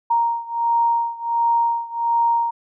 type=beating tone pair; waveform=sine; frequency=932.3 / 933.7 Hz; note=A#5 / A#5; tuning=0 / +3 cents; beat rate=1.4 Hz; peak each=-19 / -21 dBFS; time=0.1-2.51 s; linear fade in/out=10 ms; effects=none